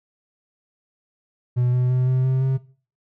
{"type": "tone with pitch steps", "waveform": "triangle", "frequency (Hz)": [123.47, 125.27, 127.09, 128.94, 130.81, 132.71], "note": ["B2", "B2", "C3", "C3", "C3", "C3"], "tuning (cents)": [0, 25, -50, -25, 0, 25], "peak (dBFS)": -15, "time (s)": [1.56, 2.58], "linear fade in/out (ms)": 20, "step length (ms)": 170, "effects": ["noise-tail reverb RT60 0.4 s tail -18 dB re dry"]}